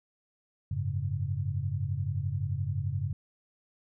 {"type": "chord", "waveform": "sine", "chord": "F# suspended second", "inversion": "none", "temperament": "just", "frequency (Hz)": [92.5, 104.06, 138.75], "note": ["F#2", "G#2", "C#3"], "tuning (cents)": [0, 4, 2], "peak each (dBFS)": -33, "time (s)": [0.71, 3.13], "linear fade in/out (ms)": 5, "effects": []}